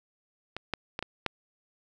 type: clicks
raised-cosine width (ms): 0.3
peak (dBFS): -19 / -13 / -16 / -18 / -11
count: 5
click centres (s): 0.566 / 0.737 / 0.991 / 1.026 / 1.263
effects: none